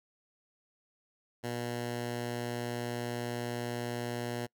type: tone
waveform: 10% pulse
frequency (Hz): 120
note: B2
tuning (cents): -49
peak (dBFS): -26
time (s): 1.43-4.47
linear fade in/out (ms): 20
effects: noise-tail reverb RT60 0.1 s tail -25 dB re dry